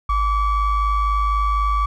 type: ring-modulated tone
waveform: triangle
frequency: 551 Hz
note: C#5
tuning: 11 cents flat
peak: -11 dBFS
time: 0.09-1.86 s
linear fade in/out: 5 ms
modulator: 603 Hz
effects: none